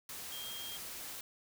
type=tone in noise; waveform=sine; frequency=3219 Hz; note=G7; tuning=45 cents sharp; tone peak=-44 dBFS; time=0.32-0.77 s; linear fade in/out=2 ms; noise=white; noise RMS=-45 dBFS; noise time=0.09-1.21 s; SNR=-2 dB; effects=none